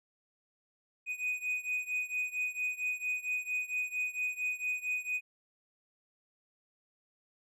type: beating tone pair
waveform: triangle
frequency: 2489 / 2493.4 Hz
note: D#7 / D#7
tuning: 0 / +3 cents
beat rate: 4.4 Hz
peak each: -33 / -35 dBFS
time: 1.06-5.21 s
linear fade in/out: 50 ms
effects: none